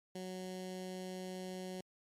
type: tone with notch filter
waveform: 15% pulse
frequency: 185 Hz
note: F#3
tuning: in tune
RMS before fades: -44 dBFS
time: 0.15-1.81 s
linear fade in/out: 5 ms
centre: 1300 Hz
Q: 0.75
effects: low-pass 11000 Hz 12 dB/octave + MP3 96 kbps